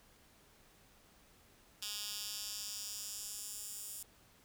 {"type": "tone with high-pass filter sweep", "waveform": "10% pulse", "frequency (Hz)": 207.7, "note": "G#3", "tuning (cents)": 0, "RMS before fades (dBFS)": -44, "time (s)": [1.82, 4.03], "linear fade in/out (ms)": 2, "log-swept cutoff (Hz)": [3900, 8800], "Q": 1.5, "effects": ["pink hiss -65 dBFS RMS until 4.44 s"]}